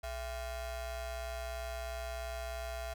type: ring-modulated tone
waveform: 45% pulse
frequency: 365.5 Hz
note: F#4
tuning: 21 cents flat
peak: -35 dBFS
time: 0.03-2.94 s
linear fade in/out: 10 ms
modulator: 304 Hz
effects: none

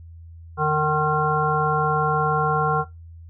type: harmonic tone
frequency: 152.8 Hz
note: D#3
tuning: 31 cents flat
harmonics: 1 / 3 / 5 / 7 / 9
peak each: -24 / -24 / -24 / -24 / -24 dBFS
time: 0.57-2.85 s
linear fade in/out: 50 ms
effects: noise-tail reverb RT60 0.2 s tail -17 dB re dry + added 83 Hz sine -39 dBFS peak until 3.29 s

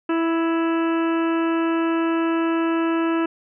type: harmonic tone with a mistuned harmonic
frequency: 329.6 Hz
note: E4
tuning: in tune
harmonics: 1 / 2 / 3 / 4 / 5 / 6 / 7 / 8 / 9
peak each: -19 / -31 / -30 / -30 / -34 / -44 / -44 / -36 / -43 dBFS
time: 0.09-3.26 s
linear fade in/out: 5 ms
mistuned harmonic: 5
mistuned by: +18 cents
effects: none

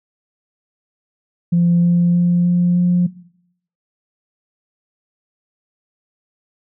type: tone with pitch steps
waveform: sine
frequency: 172.4 / 173.6 / 174.81 / 176.02 / 177.25 Hz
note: F3 / F3 / F3 / F3 / F3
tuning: -22 / -10 / +2 / +14 / +26 cents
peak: -10 dBFS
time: 1.52-3.07 s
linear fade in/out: 10 ms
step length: 310 ms
effects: noise-tail reverb RT60 0.7 s tail -19 dB re dry + tanh soft clip ceiling -7 dBFS

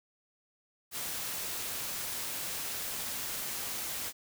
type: noise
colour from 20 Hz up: white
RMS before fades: -37 dBFS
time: 0.91-4.13 s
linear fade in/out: 50 ms
effects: none

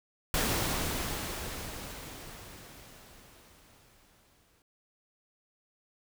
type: noise with exponential decay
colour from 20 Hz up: pink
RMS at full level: -28 dBFS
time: 0.34-4.62 s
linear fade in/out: 1 ms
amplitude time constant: 930 ms
effects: none

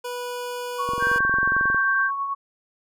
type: tone with pitch glide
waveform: 25% pulse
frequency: 490.5 to 484.3 Hz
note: B4 to B4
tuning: -12 to -34 cents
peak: -25 dBFS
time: 0.04-1.19 s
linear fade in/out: 10 ms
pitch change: -22 cents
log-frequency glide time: 0.8-1 s
type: tone with tremolo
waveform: sine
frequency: 1108.7 Hz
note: C#6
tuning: in tune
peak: -22 dBFS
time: 0.78-2.35 s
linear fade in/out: 20 ms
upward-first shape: triangle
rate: 9.2 Hz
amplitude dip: 45%
type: click train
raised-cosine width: 2 ms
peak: -20 dBFS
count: 20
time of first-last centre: 0.89-1.746 s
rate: 22.2 Hz
type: tone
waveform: sine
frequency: 1568 Hz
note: G6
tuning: in tune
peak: -19 dBFS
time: 0.99-2.11 s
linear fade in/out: 50 ms
effects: none

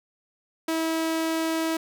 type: tone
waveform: sawtooth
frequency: 323.9 Hz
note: E4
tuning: 30 cents flat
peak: -20 dBFS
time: 0.68-1.77 s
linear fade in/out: 5 ms
effects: none

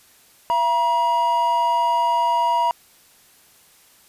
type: tone pair together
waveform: triangle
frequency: 676 / 955 Hz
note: E5 / A#5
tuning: +43 / +42 cents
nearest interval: tritone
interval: 599 cents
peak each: -23 / -15 dBFS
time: 0.5-2.71 s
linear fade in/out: 0 ms
effects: white hiss -53 dBFS RMS until 4.08 s + resampled to 32000 Hz

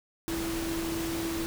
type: tone in noise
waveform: sine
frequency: 330.8 Hz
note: E4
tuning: 6 cents sharp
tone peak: -31 dBFS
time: 0.28-1.46 s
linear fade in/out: 0 ms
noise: pink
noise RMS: -36 dBFS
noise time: 0.28-1.46 s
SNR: +2 dB
effects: none

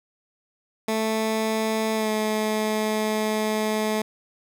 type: tone with pitch glide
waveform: 15% pulse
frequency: 220 to 215.6 Hz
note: A3 to A3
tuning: 0 to -35 cents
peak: -16 dBFS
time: 0.88-4.02 s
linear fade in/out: 5 ms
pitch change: -35 cents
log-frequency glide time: 1.95-2.1 s
effects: none

